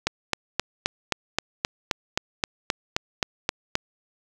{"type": "click train", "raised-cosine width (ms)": 0.2, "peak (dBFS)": -4, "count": 15, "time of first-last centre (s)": [0.07, 3.754], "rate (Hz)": 3.8, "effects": ["7-bit"]}